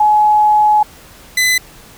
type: tone pair in turn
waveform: sine / sawtooth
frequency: 846 / 2012 Hz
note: G#5 / B6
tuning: +32 / +32 cents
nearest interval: octave + minor third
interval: 1500 cents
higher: second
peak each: -7 dBFS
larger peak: neither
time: 0-0.83 / 1.37-1.58 s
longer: first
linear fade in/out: 5 ms
effects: pink hiss -40 dBFS RMS until 1.97 s